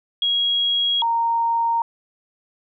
sine tone pair in turn, 3300 / 926 Hz, G#7 / A#5, -12 / -12 cents, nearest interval octave + minor seventh, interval 2200 cents, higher first, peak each -17 dBFS, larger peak neither, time 0.22-1.02 / 1.02-1.82 s, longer neither, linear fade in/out 2 ms, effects none

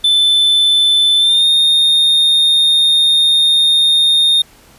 triangle tone with pitch glide, 3522 to 3672 Hz, A7 to A#7, +1 to -27 cents, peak -7 dBFS, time 0.04-4.42 s, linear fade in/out 5 ms, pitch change +72 cents, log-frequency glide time 1.18-1.45 s, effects pink hiss -45 dBFS RMS until 4.78 s + resampled to 32000 Hz

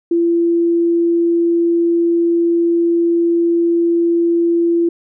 sine tone, 339.4 Hz, F4, 49 cents flat, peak -11 dBFS, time 0.11-4.89 s, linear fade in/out 5 ms, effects none

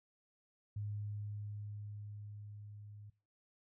sine tone with level ramp, 103.83 Hz, G#2, in tune, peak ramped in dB -38 to -51 dBFS, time 0.76-3.1 s, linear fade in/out 5 ms, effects noise-tail reverb RT60 0.3 s tail -19 dB re dry

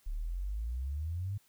sine exponential sweep, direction up, 34.69 to 103.83 Hz, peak -33 dBFS, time 0.06-1.38 s, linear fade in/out 10 ms, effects white hiss -68 dBFS RMS until 1.48 s

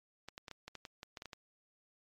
clicks, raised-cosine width 0.2 ms, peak -28 dBFS, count 12, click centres 0.286 / 0.379 / 0.482 / 0.513 / 0.68 / 0.753 / 0.852 / 1.031 / 1.172 / 1.221 / 1.257 / 1.332 s, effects MP3 64 kbps

